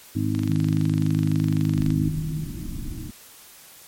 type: harmonic tone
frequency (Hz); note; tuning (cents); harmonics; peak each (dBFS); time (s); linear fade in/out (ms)
51.9; G#1; 0; 2 / 3 / 4 / 5 / 6; -25 / -30 / -31 / -26 / -28; 0.15-2.09; 10
type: click train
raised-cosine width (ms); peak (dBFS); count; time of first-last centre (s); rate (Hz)
0.2; -19; 38; 0.35-1.905; 23.8
type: tone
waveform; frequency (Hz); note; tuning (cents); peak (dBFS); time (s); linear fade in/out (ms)
sine; 155.56; D#3; 0; -25; 0.49-2.45; 10
type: low-pass noise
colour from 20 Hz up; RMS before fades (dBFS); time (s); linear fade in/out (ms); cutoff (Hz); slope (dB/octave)
pink; -32; 1.75-3.11; 10; 340; 96
effects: white hiss -47 dBFS RMS until 3.87 s + MP3 64 kbps